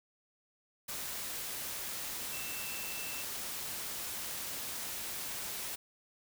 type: tone in noise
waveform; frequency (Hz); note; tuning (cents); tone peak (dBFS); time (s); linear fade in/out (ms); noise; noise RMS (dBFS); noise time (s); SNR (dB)
sine; 2672; E7; +23; -45; 2.32-3.23; 10; white; -40; 0.88-5.76; -8
effects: none